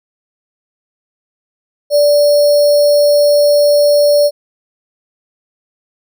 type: tone with sample-and-hold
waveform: sine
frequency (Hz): 583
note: D5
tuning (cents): -13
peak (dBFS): -6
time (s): 1.9-4.31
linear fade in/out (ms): 50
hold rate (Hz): 4900
effects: none